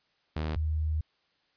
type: tone pair in turn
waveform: sawtooth / sine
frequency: 77.78 / 77.78 Hz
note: D#2 / D#2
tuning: 0 / 0 cents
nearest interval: unison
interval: 0 cents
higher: neither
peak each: -26 dBFS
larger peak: neither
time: 0.36-0.56 / 0.56-1.01 s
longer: second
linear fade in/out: 5 ms
effects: white hiss -71 dBFS RMS until 1.56 s + resampled to 11025 Hz